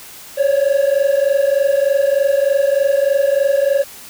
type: tone pair together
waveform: triangle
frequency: 545 / 568.3 Hz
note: C#5 / C#5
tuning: -29 / +43 cents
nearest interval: minor second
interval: 72 cents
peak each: -12 dBFS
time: 0.37-3.84 s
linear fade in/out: 20 ms
effects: tanh soft clip ceiling -6 dBFS + white hiss -37 dBFS RMS until 4.09 s